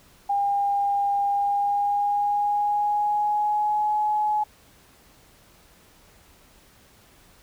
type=tone with pitch glide; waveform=sine; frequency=805 to 845.5 Hz; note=G5 to G#5; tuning=+46 to +31 cents; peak=-20 dBFS; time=0.29-4.44 s; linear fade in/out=10 ms; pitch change=+85 cents; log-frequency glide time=1.24-3.98 s; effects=pink hiss -55 dBFS RMS until 7.42 s